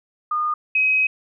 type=tone pair in turn; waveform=sine; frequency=1221 / 2535 Hz; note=D#6 / D#7; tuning=-33 / +32 cents; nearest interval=octave + minor second; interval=1265 cents; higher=second; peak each=-19 / -15 dBFS; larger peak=second; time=0.31-0.54 / 0.75-1.07 s; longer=second; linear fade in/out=5 ms; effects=none